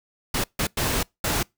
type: noise bursts at uneven times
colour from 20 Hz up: pink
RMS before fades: -24 dBFS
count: 4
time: 0.34-0.44 / 0.59-0.67 / 0.77-1.03 / 1.24-1.43 s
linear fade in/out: 5 ms
effects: noise-tail reverb RT60 0.2 s tail -26 dB re dry